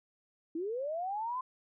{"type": "linear sweep", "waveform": "sine", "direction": "up", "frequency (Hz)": [309.4, 1046.5], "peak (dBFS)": -33, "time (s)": [0.55, 1.41], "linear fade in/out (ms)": 5, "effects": []}